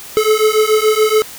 square beating tone pair, 428.3 / 435.3 Hz, A4 / A4, -47 / -19 cents, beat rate 7 Hz, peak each -14 dBFS, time 0.17-1.22 s, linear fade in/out 0 ms, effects white hiss -33 dBFS RMS until 1.38 s

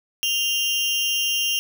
35% pulse tone pair together, 2800 / 3143 Hz, F7 / G7, +4 / +4 cents, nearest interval major second, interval 200 cents, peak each -20 / -24 dBFS, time 0.23-1.59 s, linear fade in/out 0 ms, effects none

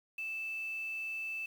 sine tone with quantisation, 2637 Hz, E7, in tune, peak -36 dBFS, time 0.18-1.46 s, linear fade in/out 5 ms, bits 9, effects none

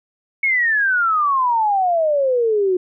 sine exponential sweep, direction down, 2217 to 358.1 Hz, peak -14 dBFS, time 0.43-2.77 s, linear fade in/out 5 ms, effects none

